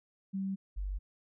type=tone pair in turn; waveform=sine; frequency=193.3 / 48.24 Hz; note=G3 / G1; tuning=-24 / -27 cents; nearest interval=2 octaves; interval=2403 cents; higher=first; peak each=-32 / -33 dBFS; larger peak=first; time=0.33-0.56 / 0.76-0.99 s; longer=neither; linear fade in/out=20 ms; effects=none